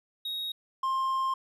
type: tone pair in turn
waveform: triangle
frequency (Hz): 3771 / 1058.2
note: A#7 / C6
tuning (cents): +19 / +19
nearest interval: octave + minor seventh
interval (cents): 2200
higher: first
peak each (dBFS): -30 / -24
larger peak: second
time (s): 0.25-0.52 / 0.83-1.34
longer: second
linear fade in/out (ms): 5
effects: none